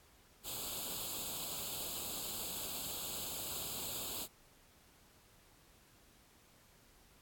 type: noise with comb filter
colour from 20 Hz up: white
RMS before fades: -42 dBFS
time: 0.43-4.28 s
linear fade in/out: 50 ms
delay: 0.26 ms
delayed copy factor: +0.9
effects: pink hiss -65 dBFS RMS until 7.21 s + AAC 64 kbps